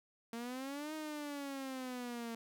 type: exponential two-way sweep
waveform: sawtooth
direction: up then down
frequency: 228.1 to 313.5 to 228.1 Hz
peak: -37 dBFS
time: 0.33-2.35 s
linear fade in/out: 2 ms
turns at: 0.94 s
effects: 13-bit